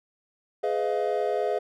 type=chord; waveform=triangle; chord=F half-diminished seventh; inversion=first; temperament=just; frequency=419.1 / 502.9 / 628.6 / 698.5 Hz; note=Ab4 / Cb5 / Eb5 / F5; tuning=+16 / +31 / +18 / 0 cents; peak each=-26 / -28 / -28 / -28 dBFS; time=0.63-1.59 s; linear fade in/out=10 ms; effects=none